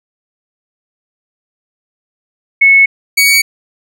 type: tone pair in turn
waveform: sine / sawtooth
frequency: 2200 / 2249 Hz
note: C#7 / C#7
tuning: -14 / +24 cents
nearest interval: unison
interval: 38 cents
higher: second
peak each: -3 dBFS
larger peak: neither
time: 2.61-2.86 / 3.17-3.42 s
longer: neither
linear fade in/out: 10 ms
effects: none